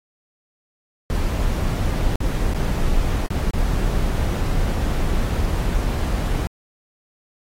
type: noise with dropouts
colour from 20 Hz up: brown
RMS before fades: -20 dBFS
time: 1.1-6.47 s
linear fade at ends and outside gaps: 0 ms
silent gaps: 2.156-2.204 / 2.535-2.546 / 3.262-3.305 / 3.508-3.536 s
effects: AAC 48 kbps